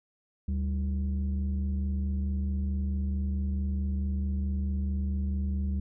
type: tone pair together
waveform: sine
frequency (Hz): 73.42 / 195.69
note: D2 / G3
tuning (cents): 0 / -3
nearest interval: octave + perfect fourth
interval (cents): 1697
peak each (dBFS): -26 / -32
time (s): 0.48-5.8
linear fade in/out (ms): 5
effects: tanh soft clip ceiling -23 dBFS